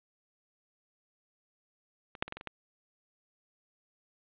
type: clicks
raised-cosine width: 0.3 ms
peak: -30 / -11 / -26 / -20 / -25 / -27 / -20 dBFS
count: 7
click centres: 2.152 / 2.225 / 2.28 / 2.324 / 2.37 / 2.411 / 2.473 s
effects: resampled to 8000 Hz + 8-bit